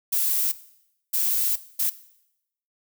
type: noise bursts at uneven times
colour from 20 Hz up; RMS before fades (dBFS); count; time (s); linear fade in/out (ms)
violet; -23; 3; 0.12-0.52 / 1.13-1.56 / 1.79-1.9; 10
effects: noise-tail reverb RT60 0.8 s tail -17 dB re dry